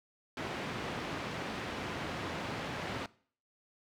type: band-pass noise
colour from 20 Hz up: pink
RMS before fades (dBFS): -39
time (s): 0.37-3.06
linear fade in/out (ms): 2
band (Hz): 120 to 3100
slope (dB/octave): 12
effects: noise-tail reverb RT60 0.5 s tail -21 dB re dry